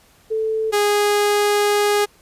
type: tone pair in turn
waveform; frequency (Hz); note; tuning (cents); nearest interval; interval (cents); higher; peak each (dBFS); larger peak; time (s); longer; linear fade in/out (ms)
sine / sawtooth; 440 / 412.6; A4 / G#4; 0 / -11; minor second; 111; first; -18 / -11; second; 0.3-0.72 / 0.72-2.06; second; 20
effects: pink hiss -53 dBFS RMS until 2.21 s + resampled to 32000 Hz